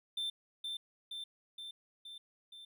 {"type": "tone with echo", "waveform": "triangle", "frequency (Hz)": 3561, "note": "A7", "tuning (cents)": 20, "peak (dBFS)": -33, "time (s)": [0.17, 0.3], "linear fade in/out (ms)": 5, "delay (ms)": 470, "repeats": 5, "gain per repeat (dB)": -3, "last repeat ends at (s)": 2.65, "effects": []}